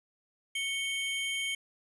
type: tone pair together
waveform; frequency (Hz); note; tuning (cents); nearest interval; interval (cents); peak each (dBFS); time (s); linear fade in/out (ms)
square; 2217 / 3135; C#7 / G7; 0 / -1; tritone; 599; -34 / -35; 0.55-1.55; 5
effects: resampled to 24000 Hz + 10-bit